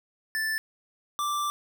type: tone pair in turn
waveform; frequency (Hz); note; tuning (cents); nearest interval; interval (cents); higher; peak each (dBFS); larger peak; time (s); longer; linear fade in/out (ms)
square; 1760 / 1174.7; A6 / D6; 0 / 0; perfect fifth; 700; first; -27; neither; 0.35-0.58 / 1.19-1.5; second; 0
effects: none